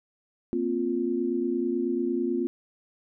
sine chord, Bb suspended second, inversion none, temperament just, 233.1 / 262.2 / 349.6 Hz, Bb3 / C4 / F4, 0 / +4 / +2 cents, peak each -31 / -29 / -27 dBFS, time 0.53-2.47 s, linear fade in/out 0 ms, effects none

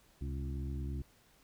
harmonic tone with a mistuned harmonic, 69.3 Hz, C#2, in tune, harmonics 1 / 2 / 3 / 4 / 5, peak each -37 / -42 / -48 / -48 / -51 dBFS, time 0.21-1.02 s, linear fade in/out 5 ms, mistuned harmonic 2, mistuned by -76 cents, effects pink hiss -66 dBFS RMS until 1.43 s

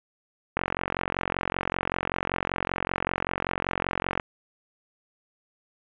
click train, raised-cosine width 0.5 ms, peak -10 dBFS, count 165, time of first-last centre 0.57-4.198 s, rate 45.2 Hz, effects resampled to 8000 Hz + 7-bit

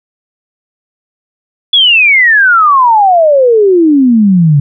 sine exponential sweep, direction down, 3453 to 138.59 Hz, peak -3 dBFS, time 1.73-4.6 s, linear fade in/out 5 ms, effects none

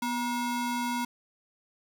square ring-modulated tone, 599 Hz, D5, 34 cents sharp, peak -26 dBFS, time 0.02-1.05 s, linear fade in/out 5 ms, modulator 354 Hz, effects none

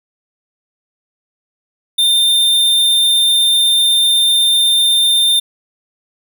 square tone, 3608 Hz, A7, 43 cents sharp, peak -10 dBFS, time 1.98-5.4 s, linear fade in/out 10 ms, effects none

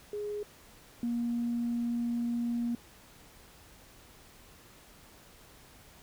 sine tone pair in turn, 415.3 / 236.9 Hz, G#4 / A#3, 0 / +28 cents, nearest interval minor seventh, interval 972 cents, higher first, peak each -33 / -28 dBFS, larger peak second, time 0.13-0.43 / 1.03-2.75 s, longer second, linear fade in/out 2 ms, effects tanh soft clip ceiling -24 dBFS + pink hiss -56 dBFS RMS until 6.02 s

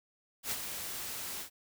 white noise with ADSR envelope, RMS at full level -33 dBFS, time 0.43-1.5 s, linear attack 85 ms, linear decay 40 ms, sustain -7 dB, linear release 95 ms, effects none

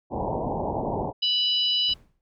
white low-pass noise, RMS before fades -28 dBFS, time 0.1-1.13 s, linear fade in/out 50 ms, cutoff 950 Hz, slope 96 dB/octave
harmonic tone, 987.8 Hz, B5, in tune, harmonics 3 / 4 / 5, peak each -22 / -27 / -31 dBFS, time 1.22-1.94 s, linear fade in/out 10 ms
brown noise with exponential decay, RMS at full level -38 dBFS, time 1.89-2.21 s, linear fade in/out 1 ms, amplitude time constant 69 ms
effects none

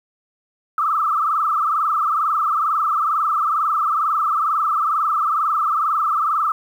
sine tone with frequency modulation, 1244.5 Hz, D#6, in tune, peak -16 dBFS, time 0.78-6.52 s, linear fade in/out 2 ms, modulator 22.2 Hz, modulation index 3.9, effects 8-bit

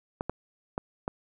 clicks, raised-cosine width 1 ms, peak -16 dBFS, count 4, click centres 0.209 / 0.296 / 0.779 / 1.079 s, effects none

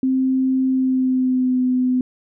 sine tone with pitch glide, 261.6 to 253.3 Hz, C4 to B3, 0 to +44 cents, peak -15 dBFS, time 0.03-2.01 s, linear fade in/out 2 ms, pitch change -56 cents, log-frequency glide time 0.68-1.62 s, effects none

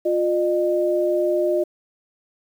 sine tone pair together, 353.4 / 608 Hz, F4 / D#5, +21 / -40 cents, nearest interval major sixth, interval 939 cents, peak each -20 dBFS, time 0.05-1.64 s, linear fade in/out 10 ms, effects 8-bit

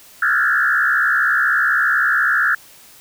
sine tone with frequency modulation, 1549 Hz, G6, 21 cents flat, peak -13 dBFS, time 0.22-2.55 s, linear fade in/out 5 ms, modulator 67.9 Hz, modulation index 3.1, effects white hiss -45 dBFS RMS until 3 s

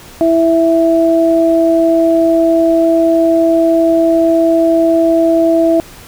sine tone pair together, 329.6 / 660.4 Hz, E4 / E5, 0 / +3 cents, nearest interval octave, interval 1203 cents, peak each -10 dBFS, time 0.21-5.8 s, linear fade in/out 0 ms, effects pink hiss -36 dBFS RMS until 6.07 s

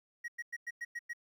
triangle tone bursts, 1898 Hz, A#6, 31 cents sharp, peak -35 dBFS, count 7, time 0.24-1.134 s, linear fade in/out 10 ms, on 42 ms, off 100 ms, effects 12-bit

